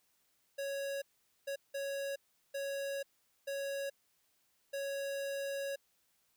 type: tone bursts at uneven times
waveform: square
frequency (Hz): 554.4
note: C#5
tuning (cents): 0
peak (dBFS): -37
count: 6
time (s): 0.58-1.02 / 1.47-1.56 / 1.74-2.16 / 2.54-3.03 / 3.47-3.9 / 4.73-5.76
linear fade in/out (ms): 10
effects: white hiss -75 dBFS RMS until 6.36 s